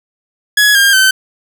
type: tone with pitch steps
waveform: sawtooth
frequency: 1682 / 1607.9 / 1537.1 Hz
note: G#6 / G6 / G6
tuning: +22 / +44 / -34 cents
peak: -3 dBFS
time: 0.57-1.11 s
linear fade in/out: 5 ms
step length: 180 ms
effects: none